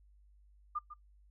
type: tone with echo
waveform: sine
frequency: 1207 Hz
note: D6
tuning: 47 cents sharp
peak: -33 dBFS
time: 0.75-0.79 s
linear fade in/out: 10 ms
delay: 150 ms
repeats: 1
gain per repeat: -12 dB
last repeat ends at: 0.94 s
effects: noise-tail reverb RT60 0.1 s tail -17 dB re dry + added 50 Hz sine -60 dBFS peak until 1.3 s